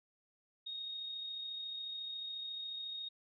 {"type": "tone with amplitude modulation", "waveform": "sine", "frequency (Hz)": 3729, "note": "A#7", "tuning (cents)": 0, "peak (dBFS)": -39, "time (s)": [0.66, 3.09], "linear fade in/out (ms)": 10, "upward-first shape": "sine", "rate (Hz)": 34.1, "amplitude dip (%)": 30, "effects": []}